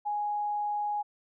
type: tone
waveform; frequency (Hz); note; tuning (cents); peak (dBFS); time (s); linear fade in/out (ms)
sine; 830.6; G#5; 0; -28; 0.05-1.03; 20
effects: none